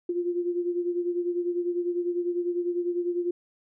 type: beating tone pair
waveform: sine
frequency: 349.2 / 359.2 Hz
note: F4 / F4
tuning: 0 / +49 cents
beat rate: 10 Hz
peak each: -26 / -32 dBFS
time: 0.09-3.31 s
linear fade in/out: 5 ms
effects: none